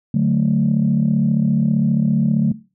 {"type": "chord", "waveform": "sine", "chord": "D major", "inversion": "none", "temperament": "equal", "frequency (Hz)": [146.83, 185, 220], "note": ["D3", "F#3", "A3"], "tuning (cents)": [0, 0, 0], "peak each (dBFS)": -17, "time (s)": [0.14, 2.52], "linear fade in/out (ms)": 5, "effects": ["noise-tail reverb RT60 0.3 s tail -17 dB re dry", "tanh soft clip ceiling -7 dBFS"]}